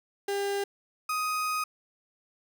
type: tone pair in turn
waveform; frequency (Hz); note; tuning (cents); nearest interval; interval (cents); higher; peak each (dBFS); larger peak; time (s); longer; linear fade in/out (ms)
35% pulse; 400 / 1251; G4 / D#6; +35 / +9; octave + minor sixth; 1974; second; -26; neither; 0.28-0.64 / 1.09-1.64; second; 5
effects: none